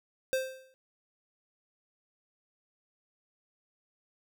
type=tone with exponential decay; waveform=square; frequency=523.3 Hz; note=C5; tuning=in tune; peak=-25 dBFS; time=0.33-0.74 s; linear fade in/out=0 ms; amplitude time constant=88 ms; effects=none

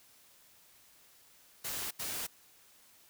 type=noise bursts at uneven times; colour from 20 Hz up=white; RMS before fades=-38 dBFS; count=2; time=1.64-1.91 / 1.99-2.27 s; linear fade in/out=10 ms; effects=white hiss -62 dBFS RMS until 3.09 s

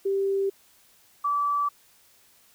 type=tone pair in turn; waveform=sine; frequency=392 / 1155.8 Hz; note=G4 / D6; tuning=0 / -28 cents; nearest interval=octave + perfect fifth; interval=1872 cents; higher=second; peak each=-22 dBFS; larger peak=neither; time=0.05-0.5 / 1.24-1.69 s; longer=neither; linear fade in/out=10 ms; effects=white hiss -59 dBFS RMS until 2.54 s

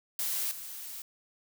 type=noise with level steps; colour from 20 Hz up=blue; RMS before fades=-32 / -42 dBFS; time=0.19-1.02 s; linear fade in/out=2 ms; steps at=0.51 s; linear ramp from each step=5 ms; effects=none

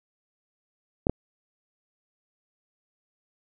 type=clicks; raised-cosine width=2 ms; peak=-9 dBFS; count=2; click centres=1.069 / 1.096 s; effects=none

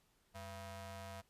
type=ring-modulated tone; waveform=sawtooth; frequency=293.7 Hz; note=D4; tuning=in tune; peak=-40 dBFS; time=0.34-1.22 s; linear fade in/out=20 ms; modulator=383 Hz; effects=pink hiss -75 dBFS RMS until 1.29 s + resampled to 32000 Hz

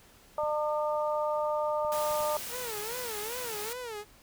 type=harmonic tone; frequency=301.5 Hz; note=D4; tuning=46 cents sharp; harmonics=2 / 3 / 4; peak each=-29 / -33 / -35 dBFS; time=0.38-2.37 s; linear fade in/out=2 ms
type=clicks; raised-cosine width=5 ms; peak=-38 dBFS; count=4; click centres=0.435 / 1.849 / 2.11 / 2.206 s
type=noise; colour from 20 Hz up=white; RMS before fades=-39 dBFS; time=1.92-3.73 s; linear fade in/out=0 ms
type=tone with vibrato; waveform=sawtooth; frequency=456.8 Hz; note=A#4; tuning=35 cents flat; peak=-33 dBFS; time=2.49-4.05 s; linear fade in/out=50 ms; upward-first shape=sine; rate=2.5 Hz; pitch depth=170 cents each way
effects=pink hiss -58 dBFS RMS until 4.22 s

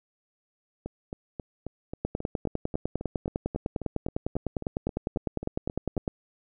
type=two click trains; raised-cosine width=2 ms; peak=-14 / -21 dBFS; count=41 / 20; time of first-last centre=2.05-6.078 / 0.86-5.968 s; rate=9.93 / 3.72 Hz; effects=none

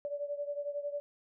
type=beating tone pair; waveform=sine; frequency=575 / 586 Hz; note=D5 / D5; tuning=-37 / -4 cents; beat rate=11 Hz; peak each=-36 / -40 dBFS; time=0.05-1 s; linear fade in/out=0 ms; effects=none

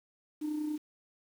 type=tone with amplitude modulation; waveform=sine; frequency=302.6 Hz; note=D#4; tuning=48 cents flat; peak=-28 dBFS; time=0.41-0.78 s; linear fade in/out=20 ms; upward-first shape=sine; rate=30.5 Hz; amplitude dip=50%; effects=tanh soft clip ceiling -28 dBFS + 9-bit

